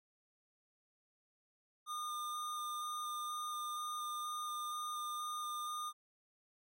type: tone with vibrato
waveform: square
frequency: 1213 Hz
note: D#6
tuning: 44 cents flat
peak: -40 dBFS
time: 1.86-5.93 s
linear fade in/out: 50 ms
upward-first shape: square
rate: 2.1 Hz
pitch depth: 9 cents each way
effects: none